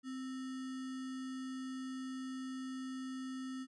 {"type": "tone with sample-and-hold", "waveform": "sine", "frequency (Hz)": 260.3, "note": "C4", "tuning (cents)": -9, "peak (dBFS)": -40, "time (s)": [0.03, 3.67], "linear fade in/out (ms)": 50, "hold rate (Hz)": 1575, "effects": ["resampled to 22050 Hz"]}